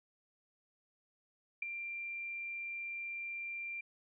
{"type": "tone with ADSR envelope", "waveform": "sine", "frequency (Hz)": 2372, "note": "D7", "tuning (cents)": 17, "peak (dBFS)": -30, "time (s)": [1.62, 3.81], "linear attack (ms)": 6, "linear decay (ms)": 6, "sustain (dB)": -9, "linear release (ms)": 6, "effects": []}